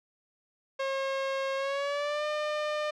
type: tone with pitch glide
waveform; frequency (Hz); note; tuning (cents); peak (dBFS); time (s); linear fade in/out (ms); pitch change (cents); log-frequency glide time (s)
sawtooth; 540 to 602.6; C#5 to D5; -45 to +44; -25; 0.79-2.91; 10; +189; 1.56-2.25
effects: low-pass 4000 Hz 12 dB/octave